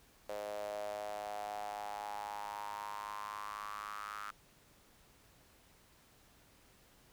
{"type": "tone with high-pass filter sweep", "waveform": "sawtooth", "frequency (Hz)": 103.83, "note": "G#2", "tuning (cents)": 0, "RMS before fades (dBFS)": -43, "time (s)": [0.29, 4.31], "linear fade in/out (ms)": 5, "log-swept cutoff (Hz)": [560, 1300], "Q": 7.1, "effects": ["pink hiss -65 dBFS RMS until 7.12 s"]}